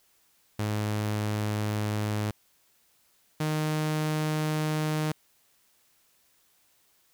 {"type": "tone pair in turn", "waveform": "sawtooth", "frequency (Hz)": [105.7, 154.22], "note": ["G#2", "D#3"], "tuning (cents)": [31, -15], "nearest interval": "perfect fifth", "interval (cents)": 654, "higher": "second", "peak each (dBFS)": [-23, -22], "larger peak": "second", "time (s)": [[0.59, 2.31], [3.4, 5.12]], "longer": "neither", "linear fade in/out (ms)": 5, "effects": ["white hiss -66 dBFS RMS until 7.13 s"]}